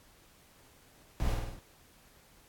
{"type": "noise with echo", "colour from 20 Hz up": "brown", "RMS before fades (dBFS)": -31, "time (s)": [1.2, 1.34], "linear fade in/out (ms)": 0, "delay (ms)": 50, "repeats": 5, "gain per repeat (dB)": -3, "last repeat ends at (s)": 1.59, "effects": ["pink hiss -61 dBFS RMS until 2.48 s", "AAC 64 kbps"]}